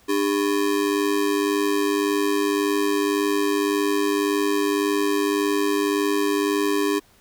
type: ring-modulated tone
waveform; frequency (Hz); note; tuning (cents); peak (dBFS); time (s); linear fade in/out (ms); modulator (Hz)
square; 351.3; F4; +10; -17; 0.08-7; 20; 50.9
effects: pink hiss -56 dBFS RMS until 7.2 s